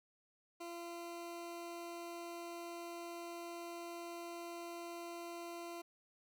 20% pulse tone, 342.2 Hz, F4, 35 cents flat, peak -40 dBFS, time 0.6-5.82 s, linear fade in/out 10 ms, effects none

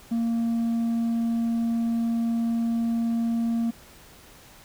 triangle tone with hard clipping, 231 Hz, A#3, 16 cents flat, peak -21 dBFS, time 0.11-3.71 s, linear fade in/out 10 ms, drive 1 dB, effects pink hiss -50 dBFS RMS until 4.64 s

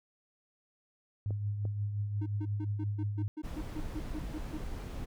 sine tone with tremolo, 103 Hz, G#2, 14 cents flat, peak -29 dBFS, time 1.26-3.28 s, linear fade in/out 0 ms, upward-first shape triangle, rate 5.7 Hz, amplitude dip 50%
clicks, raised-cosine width 2 ms, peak -29 dBFS, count 2, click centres 1.307 / 1.653 s
triangle tone bursts, 307.6 Hz, D#4, 20 cents flat, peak -34 dBFS, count 13, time 2.21-4.579 s, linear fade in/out 10 ms, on 53 ms, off 140 ms
brown noise, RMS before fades -39 dBFS, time 3.43-5.06 s, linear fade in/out 20 ms
effects none

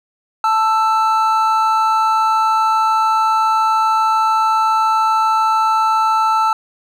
triangle tone pair together, 880 / 1326.4 Hz, A5 / E6, 0 / +10 cents, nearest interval perfect fifth, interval 710 cents, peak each -13 dBFS, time 0.44-6.53 s, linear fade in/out 2 ms, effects none

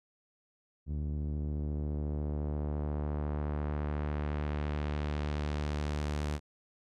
sawtooth tone with low-pass filter sweep, 74.2 Hz, D2, 18 cents sharp, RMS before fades -34 dBFS, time 0.86-6.4 s, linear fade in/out 50 ms, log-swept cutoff 210 to 9000 Hz, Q 0.81, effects none

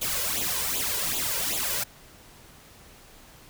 white noise with flanger, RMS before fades -28 dBFS, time 0.01-1.84 s, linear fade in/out 10 ms, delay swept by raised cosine 0.27 to 2.07 ms, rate 2.6 Hz, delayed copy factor +0.8, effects pink hiss -51 dBFS RMS until 3.49 s

